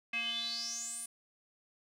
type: tone with band-pass filter sweep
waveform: square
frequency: 233.1 Hz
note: A#3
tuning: in tune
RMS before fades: -38 dBFS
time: 0.13-1.06 s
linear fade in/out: 5 ms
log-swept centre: 2400 to 9900 Hz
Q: 9.5
effects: none